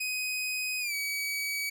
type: tone with pitch glide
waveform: sawtooth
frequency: 2508 to 2273 Hz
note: D#7 to C#7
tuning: +13 to +43 cents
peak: -27 dBFS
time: 0-1.7 s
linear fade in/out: 10 ms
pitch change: -170 cents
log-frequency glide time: 0.8-0.94 s
effects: none